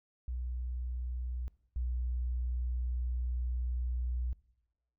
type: tone pair in turn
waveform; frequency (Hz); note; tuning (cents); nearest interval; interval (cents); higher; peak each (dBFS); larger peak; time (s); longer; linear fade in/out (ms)
sine; 61.6 / 61.29; B1 / B1; -4 / -13; unison; 9; first; -34 / -31; second; 0.28-1.48 / 1.76-4.33; second; 0
effects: noise-tail reverb RT60 0.9 s tail -21 dB re dry

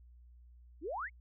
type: exponential sweep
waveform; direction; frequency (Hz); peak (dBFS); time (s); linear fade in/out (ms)
sine; up; 277.2 to 2288; -36; 0.81-1.1; 50
effects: added 60 Hz sine -55 dBFS peak until 1.2 s

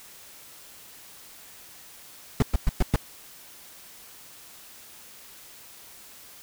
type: noise bursts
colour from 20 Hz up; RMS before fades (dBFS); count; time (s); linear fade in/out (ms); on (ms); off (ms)
brown; -19; 5; 2.4-2.96; 2; 24; 110
effects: white hiss -48 dBFS RMS until 6.42 s

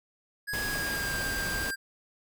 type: tone with pitch glide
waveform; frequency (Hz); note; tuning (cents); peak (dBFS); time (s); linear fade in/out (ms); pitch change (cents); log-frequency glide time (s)
square; 1663 to 1591.6; G#6 to G6; +2 to +26; -32; 0.47-1.76; 20; -76; 0.61-1.16
type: noise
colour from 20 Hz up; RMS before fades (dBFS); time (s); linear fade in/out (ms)
pink; -35; 0.53-1.71; 5
effects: none

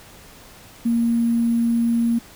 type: tone with sample-and-hold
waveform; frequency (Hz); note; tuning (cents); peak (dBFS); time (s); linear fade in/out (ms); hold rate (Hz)
sine; 233.1; A#3; 0; -16; 0.85-2.19; 10; 11025
effects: pink hiss -45 dBFS RMS until 2.35 s

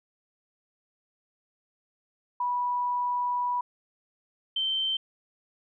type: tone pair in turn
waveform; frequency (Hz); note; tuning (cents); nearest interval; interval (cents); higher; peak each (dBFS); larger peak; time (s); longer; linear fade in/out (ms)
sine; 980 / 3111; B5 / G7; -14 / -14; octave + minor sixth; 2000; second; -25; neither; 2.4-3.61 / 4.56-4.97; first; 5
effects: none

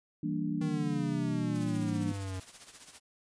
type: chord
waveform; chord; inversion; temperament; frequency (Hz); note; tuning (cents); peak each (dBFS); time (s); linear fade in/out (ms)
sine; E half-diminished seventh; none; equal; 164.81 / 196 / 233.1 / 293.7; E3 / G3 / Bb3 / D4; 0 / 0 / 0 / 0; -35 / -37 / -37 / -34; 0.23-2.12; 5
type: exponential sweep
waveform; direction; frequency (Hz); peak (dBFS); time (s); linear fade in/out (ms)
square; down; 157.8 to 92.5; -36; 0.61-2.4; 5
type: noise with tremolo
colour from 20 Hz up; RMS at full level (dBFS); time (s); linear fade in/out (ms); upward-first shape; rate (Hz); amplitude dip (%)
white; -48; 1.54-3; 20; sine; 15; 65
effects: resampled to 22050 Hz

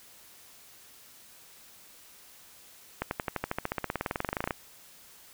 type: accelerating click train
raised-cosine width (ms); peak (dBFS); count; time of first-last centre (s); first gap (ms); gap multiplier
0.5; -14; 27; 3.02-4.508; 91; 0.96
effects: white hiss -54 dBFS RMS until 5.33 s

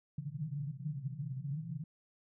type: band-pass noise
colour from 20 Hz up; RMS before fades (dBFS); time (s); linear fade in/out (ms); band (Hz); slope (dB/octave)
white; -40; 0.18-1.84; 5; 130 to 160; 96
effects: none

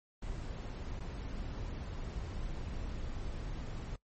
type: noise with dropouts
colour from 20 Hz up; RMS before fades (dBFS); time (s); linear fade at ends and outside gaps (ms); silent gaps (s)
brown; -40; 0.22-3.96; 5; 0.994-1.003
effects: noise-tail reverb RT60 0.1 s tail -20 dB re dry + MP3 32 kbps

